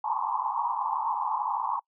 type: band-pass noise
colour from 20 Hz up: pink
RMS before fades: -29 dBFS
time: 0.04-1.8 s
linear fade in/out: 10 ms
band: 830 to 1100 Hz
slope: 96 dB/octave
effects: noise-tail reverb RT60 0.1 s tail -26 dB re dry